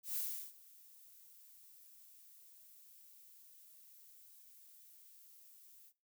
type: noise with ADSR envelope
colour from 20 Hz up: violet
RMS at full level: -38 dBFS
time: 0.03-5.93 s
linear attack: 130 ms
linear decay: 360 ms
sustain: -23 dB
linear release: 59 ms
effects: noise-tail reverb RT60 0.3 s tail -19 dB re dry